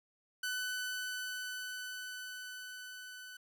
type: tone with level ramp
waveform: sawtooth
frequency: 1501 Hz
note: F#6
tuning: 24 cents sharp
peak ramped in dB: -31 to -44 dBFS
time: 0.43-3.37 s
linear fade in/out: 5 ms
effects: none